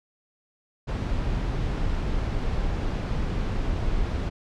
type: noise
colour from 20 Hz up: brown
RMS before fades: -26 dBFS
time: 0.87-4.3 s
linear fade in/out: 20 ms
effects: low-pass 5000 Hz 12 dB/octave